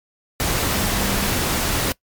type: tone in noise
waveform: sine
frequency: 198 Hz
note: G3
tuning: 18 cents sharp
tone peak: -28 dBFS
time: 0.7-1.26 s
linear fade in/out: 0 ms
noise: pink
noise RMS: -21 dBFS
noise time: 0.4-1.92 s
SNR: -10 dB
effects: noise-tail reverb RT60 0.1 s tail -21 dB re dry + MP3 96 kbps